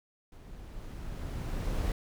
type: noise with level ramp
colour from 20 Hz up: brown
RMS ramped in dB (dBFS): -49 to -29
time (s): 0.32-1.92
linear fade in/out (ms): 2
effects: none